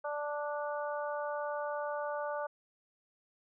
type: harmonic tone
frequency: 293.7 Hz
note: D4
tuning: in tune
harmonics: 2 / 3 / 4 / 5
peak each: -36 / -40 / -42 / -44 dBFS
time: 0.04-2.47 s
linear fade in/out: 10 ms
effects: none